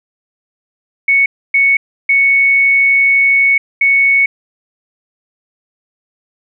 sine tone bursts at uneven times, 2217 Hz, C#7, in tune, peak -7 dBFS, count 4, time 1.08-1.26 / 1.54-1.77 / 2.09-3.58 / 3.81-4.26 s, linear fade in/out 5 ms, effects none

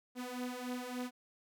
sawtooth beating tone pair, 246.9 / 250.4 Hz, B3 / B3, 0 / +24 cents, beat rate 3.5 Hz, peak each -39 / -37 dBFS, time 0.15-1.11 s, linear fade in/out 50 ms, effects none

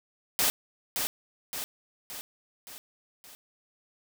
white noise with echo, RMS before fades -25 dBFS, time 0.39-0.5 s, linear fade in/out 0 ms, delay 570 ms, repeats 5, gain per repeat -5 dB, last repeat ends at 3.35 s, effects none

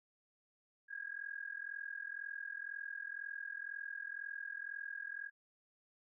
sine tone with amplitude modulation, 1634 Hz, G#6, 29 cents flat, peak -38 dBFS, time 0.88-5.31 s, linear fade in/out 50 ms, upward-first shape sine, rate 42 Hz, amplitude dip 90%, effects none

